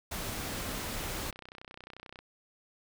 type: noise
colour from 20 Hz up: pink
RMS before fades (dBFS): -37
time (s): 0.11-1.31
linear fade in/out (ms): 10
type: click train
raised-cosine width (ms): 0.3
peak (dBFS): -30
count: 42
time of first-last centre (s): 0.88-2.19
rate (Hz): 31.3
effects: none